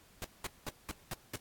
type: noise bursts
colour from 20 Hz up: pink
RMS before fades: -39 dBFS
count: 6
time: 0.22-1.358 s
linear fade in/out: 0 ms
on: 23 ms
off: 200 ms
effects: pink hiss -62 dBFS RMS until 1.4 s + AAC 64 kbps